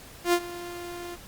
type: tone with ADSR envelope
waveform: sawtooth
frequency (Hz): 349.2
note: F4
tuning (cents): 0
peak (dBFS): -14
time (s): 0.24-1.17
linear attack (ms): 91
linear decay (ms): 63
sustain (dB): -18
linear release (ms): 35
effects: pink hiss -47 dBFS RMS until 1.27 s + Opus 48 kbps